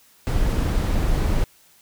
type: noise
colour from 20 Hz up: brown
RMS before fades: -20 dBFS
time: 0.27-1.44 s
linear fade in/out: 0 ms
effects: white hiss -55 dBFS RMS until 1.81 s